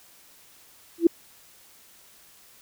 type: tone with exponential growth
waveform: sine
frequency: 336.3 Hz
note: E4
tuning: 35 cents sharp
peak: -9 dBFS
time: 0.98-1.07 s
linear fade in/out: 5 ms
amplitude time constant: 19 ms
effects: white hiss -54 dBFS RMS until 2.61 s